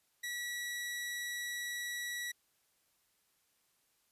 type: tone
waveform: sawtooth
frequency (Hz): 1937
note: B6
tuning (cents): -34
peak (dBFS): -34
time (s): 0.23-2.32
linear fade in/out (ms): 10
effects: white hiss -75 dBFS RMS until 4.11 s + resampled to 32000 Hz